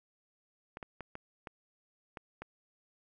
clicks, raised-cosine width 0.5 ms, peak -27 dBFS, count 7, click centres 0.771 / 0.828 / 1.007 / 1.154 / 1.472 / 2.172 / 2.42 s, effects none

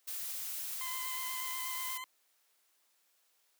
blue noise, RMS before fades -40 dBFS, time 0.07-1.98 s, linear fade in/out 10 ms
20% pulse tone with vibrato, 1030 Hz, C6, 28 cents flat, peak -36 dBFS, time 0.81-2.04 s, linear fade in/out 0 ms, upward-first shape square, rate 8.3 Hz, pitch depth 16 cents each way
effects white hiss -73 dBFS RMS until 3.59 s + high-pass 400 Hz 12 dB/octave

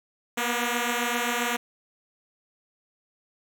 5% pulse beating tone pair, 237.6 / 245.2 Hz, A#3 / B3, +33 / -12 cents, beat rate 7.6 Hz, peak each -15 / -18 dBFS, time 0.37-1.57 s, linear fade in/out 10 ms, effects none

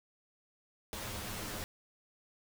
pink noise with comb filter, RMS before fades -41 dBFS, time 0.93-1.64 s, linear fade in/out 0 ms, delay 9.6 ms, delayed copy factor +0.85, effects none

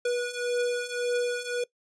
square beating tone pair, 485.4 / 487.2 Hz, B4 / B4, -30 / -24 cents, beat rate 1.8 Hz, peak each -32 / -29 dBFS, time 0.05-1.64 s, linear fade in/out 5 ms, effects noise-tail reverb RT60 0.1 s tail -21 dB re dry + resampled to 22050 Hz

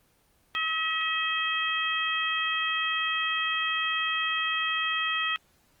harmonic tone, 641 Hz, E5, 49 cents flat, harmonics 2 / 3 / 4 / 5, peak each -31 / -31 / -31 / -31 dBFS, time 0.55-5.36 s, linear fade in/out 0 ms, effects pink hiss -65 dBFS RMS until 5.8 s + Opus 24 kbps

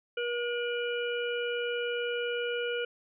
harmonic tone with a mistuned harmonic, 478.8 Hz, A#4, 46 cents sharp, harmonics 1 / 3 / 5 / 6, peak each -31 / -36 / -41 / -39 dBFS, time 0.17-2.85 s, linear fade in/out 5 ms, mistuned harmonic 6, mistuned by +38 cents, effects none

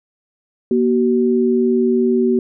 sine tone pair together, 238.6 / 378.7 Hz, A#3 / F#4, +41 / +40 cents, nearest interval minor sixth, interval 799 cents, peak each -15 dBFS, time 0.71-2.39 s, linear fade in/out 2 ms, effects none

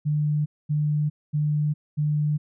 sine tone bursts, 149.6 Hz, D3, 32 cents sharp, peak -20 dBFS, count 4, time 0.05-2.38 s, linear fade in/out 20 ms, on 410 ms, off 230 ms, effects none

